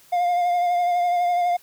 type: tone with vibrato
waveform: triangle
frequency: 706 Hz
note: F5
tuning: 19 cents sharp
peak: -16 dBFS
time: 0.12-1.57 s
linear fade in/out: 10 ms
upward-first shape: triangle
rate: 12 Hz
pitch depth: 31 cents each way
effects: white hiss -53 dBFS RMS until 1.62 s